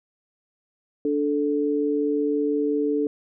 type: tone pair together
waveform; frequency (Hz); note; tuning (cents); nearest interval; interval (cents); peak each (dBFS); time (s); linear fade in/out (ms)
sine; 292.1 / 437.7; D4 / A4; -9 / -9; perfect fifth; 700; -23; 1.05-3.07; 2
effects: none